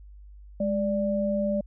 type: tone pair together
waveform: sine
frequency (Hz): 206.6 / 587.3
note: G#3 / D5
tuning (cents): -9 / 0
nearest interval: octave + tritone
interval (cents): 1809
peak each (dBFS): -26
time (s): 0.6-1.61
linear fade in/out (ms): 5
effects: added 50 Hz sine -44 dBFS peak until 1.66 s